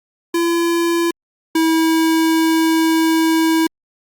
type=tone pair in turn; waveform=square; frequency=339.2 / 323.7 Hz; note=E4 / E4; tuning=+50 / -31 cents; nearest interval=minor second; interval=81 cents; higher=first; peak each=-15 / -13 dBFS; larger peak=second; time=0.34-1.11 / 1.55-3.67 s; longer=second; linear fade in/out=5 ms; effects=Opus 48 kbps